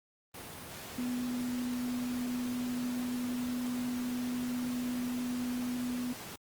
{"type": "tone in noise", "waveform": "sine", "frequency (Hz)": 246.9, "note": "B3", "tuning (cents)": 0, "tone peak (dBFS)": -32, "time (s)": [0.98, 6.13], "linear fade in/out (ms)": 5, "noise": "pink", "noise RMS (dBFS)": -44, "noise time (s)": [0.34, 6.36], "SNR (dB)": 9, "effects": ["high-pass 100 Hz 12 dB/octave", "Opus 32 kbps"]}